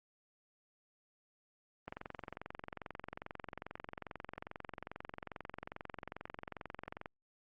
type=click train; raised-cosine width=0.5 ms; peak=-28 dBFS; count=117; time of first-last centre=1.88-7.059 s; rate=22.4 Hz; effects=Opus 24 kbps